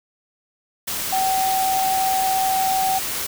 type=tone in noise; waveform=sine; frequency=763 Hz; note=G5; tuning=47 cents flat; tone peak=-18 dBFS; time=1.12-2.99 s; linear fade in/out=10 ms; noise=white; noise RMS=-26 dBFS; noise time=0.87-3.27 s; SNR=+5 dB; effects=none